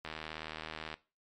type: click train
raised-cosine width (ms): 0.3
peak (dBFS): -24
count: 71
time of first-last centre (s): 0.05-0.941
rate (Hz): 78.6
effects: noise-tail reverb RT60 0.3 s tail -18 dB re dry + MP3 64 kbps